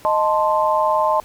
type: chord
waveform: sine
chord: A diminished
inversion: second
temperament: equal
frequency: 622.3 / 880 / 1046.5 Hz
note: Eb5 / A5 / C6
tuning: 0 / 0 / 0 cents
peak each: -19 dBFS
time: 0.05-1.2 s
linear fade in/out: 0 ms
effects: pink hiss -46 dBFS RMS until 1.24 s

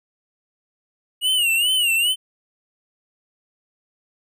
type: tone with vibrato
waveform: square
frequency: 2863 Hz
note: F7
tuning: 42 cents sharp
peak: -17 dBFS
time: 1.21-2.16 s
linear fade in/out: 50 ms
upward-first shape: sine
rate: 2.4 Hz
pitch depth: 120 cents each way
effects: none

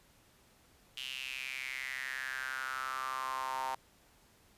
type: tone with high-pass filter sweep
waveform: sawtooth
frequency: 131.4 Hz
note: C3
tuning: 8 cents sharp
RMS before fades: -39 dBFS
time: 0.97-3.75 s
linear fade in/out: 5 ms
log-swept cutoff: 3000 to 870 Hz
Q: 6.8
effects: pink hiss -65 dBFS RMS until 4.57 s + resampled to 32000 Hz

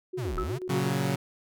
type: tone with tremolo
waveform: sine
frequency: 367.3 Hz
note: F#4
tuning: 13 cents flat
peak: -31 dBFS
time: 0.13-0.91 s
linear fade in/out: 10 ms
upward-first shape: square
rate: 8.2 Hz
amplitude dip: 65%
type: linear two-way sweep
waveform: square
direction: down then up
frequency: 149.5 to 30 to 149.5 Hz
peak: -31 dBFS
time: 0.17-0.59 s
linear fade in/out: 20 ms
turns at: 0.38 s
type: tone with exponential decay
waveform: sine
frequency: 1300 Hz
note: E6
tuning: 24 cents flat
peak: -27 dBFS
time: 0.38-0.58 s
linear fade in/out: 0 ms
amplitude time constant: 43 ms
type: chord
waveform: sawtooth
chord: F# major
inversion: first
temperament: equal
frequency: 116.54 / 138.59 / 185 Hz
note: A#2 / C#3 / F#3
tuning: 0 / 0 / 0 cents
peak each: -30 / -24 / -26 dBFS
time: 0.69-1.16 s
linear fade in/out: 10 ms
effects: none

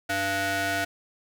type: ring-modulated tone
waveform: sawtooth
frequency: 392 Hz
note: G4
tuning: in tune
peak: -18 dBFS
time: 0.09-0.85 s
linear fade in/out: 10 ms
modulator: 1080 Hz
effects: none

